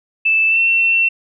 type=tone with pitch glide; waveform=sine; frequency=2637 to 2702 Hz; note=E7 to E7; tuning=0 to +42 cents; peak=-11 dBFS; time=0.25-1.09 s; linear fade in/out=10 ms; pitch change=+42 cents; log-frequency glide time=0.48-0.6 s; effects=none